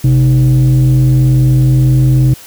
sine tone with frequency modulation, 130 Hz, C3, 11 cents flat, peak -4 dBFS, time 0.04-2.34 s, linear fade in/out 5 ms, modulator 181 Hz, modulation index 0.47, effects tanh soft clip ceiling -2 dBFS + white hiss -35 dBFS RMS until 2.46 s

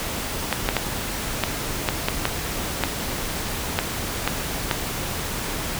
clicks, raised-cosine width 0.3 ms, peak -3 dBFS, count 11, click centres 0.527 / 0.689 / 0.767 / 1.437 / 1.888 / 2.085 / 2.254 / 2.837 / 3.789 / 4.276 / 4.712 s, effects pink hiss -28 dBFS RMS until 5.79 s

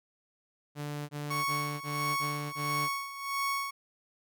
sawtooth tone bursts, 146.83 Hz, D3, in tune, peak -31 dBFS, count 6, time 0.75-2.89 s, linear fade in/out 50 ms, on 340 ms, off 20 ms
30% pulse tone with tremolo, 1108.7 Hz, C#6, in tune, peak -26 dBFS, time 1.3-3.71 s, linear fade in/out 10 ms, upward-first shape sine, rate 1.5 Hz, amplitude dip 75%
effects none

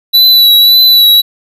square tone with vibrato, 3951 Hz, B7, in tune, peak -3 dBFS, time 0.13-1.22 s, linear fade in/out 20 ms, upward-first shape triangle, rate 1.8 Hz, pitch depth 35 cents each way, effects none

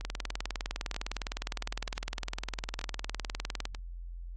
two click trains, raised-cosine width 0.2 ms, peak -24 / -18 dBFS, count 5 / 72, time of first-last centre 0.01-3.748 / 0.05-3.654 s, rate 1.07 / 19.7 Hz, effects added 43 Hz sine -39 dBFS peak until 4.36 s + AAC 32 kbps

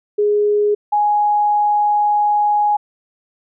sine tone pair in turn, 415.3 / 832.4 Hz, G#4 / G#5, 0 / +4 cents, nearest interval octave, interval 1204 cents, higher second, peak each -12 dBFS, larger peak neither, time 0.18-0.75 / 0.92-2.77 s, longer second, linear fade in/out 10 ms, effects none

